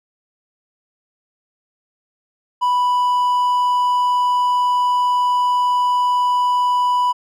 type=tone; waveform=triangle; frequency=987.8 Hz; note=B5; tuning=in tune; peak=-12 dBFS; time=2.61-7.13 s; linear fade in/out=20 ms; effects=none